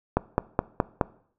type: click train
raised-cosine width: 1 ms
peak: -6 dBFS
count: 5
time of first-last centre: 0.17-1.012 s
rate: 4.75 Hz
effects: noise-tail reverb RT60 0.6 s tail -20 dB re dry